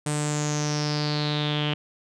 sawtooth tone with low-pass filter sweep, 149.1 Hz, D3, 27 cents sharp, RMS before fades -26 dBFS, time 0.06-1.74 s, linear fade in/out 5 ms, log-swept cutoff 8700 to 3000 Hz, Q 7.2, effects none

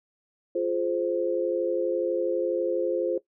sine chord, F minor, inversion none, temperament equal with one note detuned, 349.2 / 421.3 / 523.3 Hz, F4 / Ab4 / C5, 0 / +25 / 0 cents, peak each -27 / -30 / -27 dBFS, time 0.55-3.18 s, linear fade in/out 5 ms, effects noise-tail reverb RT60 0.1 s tail -17 dB re dry

